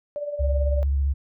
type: tone with tremolo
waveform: sine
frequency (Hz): 584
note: D5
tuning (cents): -10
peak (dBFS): -24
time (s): 0.16-0.83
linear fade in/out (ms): 0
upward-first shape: triangle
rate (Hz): 18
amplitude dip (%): 70
type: tone with vibrato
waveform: sine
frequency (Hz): 69.5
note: C#2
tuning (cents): +5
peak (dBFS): -19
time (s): 0.39-1.14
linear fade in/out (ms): 20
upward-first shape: triangle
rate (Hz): 15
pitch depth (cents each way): 56
effects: none